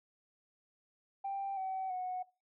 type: tone with pitch steps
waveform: sine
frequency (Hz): 787 / 760.6 / 735.1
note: G5 / F#5 / F#5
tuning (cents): +7 / +48 / -11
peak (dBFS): -34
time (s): 1.24-2.23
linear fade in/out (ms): 10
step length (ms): 330
effects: noise-tail reverb RT60 0.3 s tail -22 dB re dry + tanh soft clip ceiling -31 dBFS